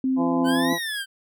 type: tone with tremolo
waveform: sine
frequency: 261.6 Hz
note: C4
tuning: in tune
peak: -19 dBFS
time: 0.04-0.73 s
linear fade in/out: 2 ms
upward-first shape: sine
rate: 2.8 Hz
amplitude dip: 25%
type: harmonic tone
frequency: 170.1 Hz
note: F3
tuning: 45 cents flat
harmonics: 1 / 2 / 3 / 4 / 5 / 6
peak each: -32 / -28 / -31 / -30 / -31 / -31 dBFS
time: 0.16-0.79 s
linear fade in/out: 50 ms
type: exponential two-way sweep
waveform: 25% pulse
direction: up then down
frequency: 1487 to 1969 to 1546 Hz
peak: -23 dBFS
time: 0.44-1.06 s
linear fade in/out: 50 ms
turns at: 0.73 s
effects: none